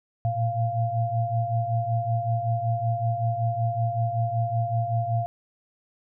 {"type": "tone cluster", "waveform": "sine", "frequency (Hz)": [112.6, 117.9, 694], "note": ["A2", "A#2", "F5"], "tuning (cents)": [40, 20, -11], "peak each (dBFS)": -27, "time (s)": [0.25, 5.26], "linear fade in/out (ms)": 0, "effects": []}